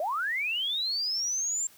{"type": "linear sweep", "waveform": "sine", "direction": "up", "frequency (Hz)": [573, 7430], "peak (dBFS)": -27, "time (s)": [0, 1.67], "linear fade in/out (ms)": 2, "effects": ["white hiss -56 dBFS RMS until 1.77 s"]}